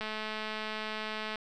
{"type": "click train", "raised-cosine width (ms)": 0.3, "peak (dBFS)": -21, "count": 292, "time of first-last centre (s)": [0.01, 1.357], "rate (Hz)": 216, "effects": []}